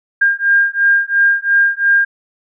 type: beating tone pair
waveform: sine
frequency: 1606 / 1608.9 Hz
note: G6 / G6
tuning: +41 / +45 cents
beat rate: 2.9 Hz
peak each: -13 dBFS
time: 0.21-2.05 s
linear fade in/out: 10 ms
effects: none